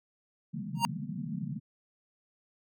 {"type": "band-pass noise", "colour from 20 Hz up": "pink", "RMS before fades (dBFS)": -37, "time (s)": [0.53, 1.6], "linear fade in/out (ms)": 10, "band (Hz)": [130, 240], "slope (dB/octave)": 96}
{"type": "tone with exponential growth", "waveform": "square", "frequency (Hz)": 932.3, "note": "A#5", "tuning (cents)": 0, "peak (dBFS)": -20, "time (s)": [0.75, 0.85], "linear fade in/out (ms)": 0, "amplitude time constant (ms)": 20}
{"effects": []}